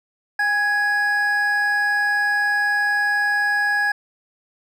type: tone pair together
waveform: triangle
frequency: 816.8 / 1668 Hz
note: G#5 / G#6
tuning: -29 / +7 cents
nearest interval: octave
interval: 1236 cents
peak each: -23 / -16 dBFS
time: 0.39-3.92 s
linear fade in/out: 5 ms
effects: none